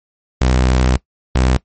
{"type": "tone pair in turn", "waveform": "sawtooth", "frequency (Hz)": [63.3, 63.55], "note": ["B1", "C2"], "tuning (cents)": [43, -50], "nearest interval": "unison", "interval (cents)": 7, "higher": "second", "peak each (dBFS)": -7, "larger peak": "neither", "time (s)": [[0.41, 0.97], [1.35, 1.57]], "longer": "first", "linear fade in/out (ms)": 5, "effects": ["noise-tail reverb RT60 0.1 s tail -20 dB re dry", "MP3 32 kbps"]}